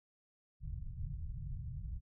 pink low-pass noise, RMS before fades -42 dBFS, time 0.6-2.01 s, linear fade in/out 50 ms, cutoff 150 Hz, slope 48 dB/octave, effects none

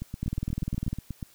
two click trains, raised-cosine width 5 ms, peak -21 / -17 dBFS, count 11 / 15, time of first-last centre 0.02-1.228 / 0.23-0.93 s, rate 8.28 / 20 Hz, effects white hiss -58 dBFS RMS until 1.34 s

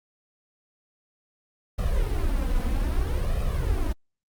brown noise with flanger, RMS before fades -24 dBFS, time 1.78-3.93 s, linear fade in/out 10 ms, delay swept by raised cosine 1.6 to 4 ms, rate 0.62 Hz, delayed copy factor +0.85, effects Opus 48 kbps

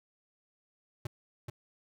square tone with echo, 119.6 Hz, A#2, 45 cents sharp, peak -34 dBFS, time 1.05-1.07 s, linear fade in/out 5 ms, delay 430 ms, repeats 1, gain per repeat -4 dB, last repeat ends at 1.5 s, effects none

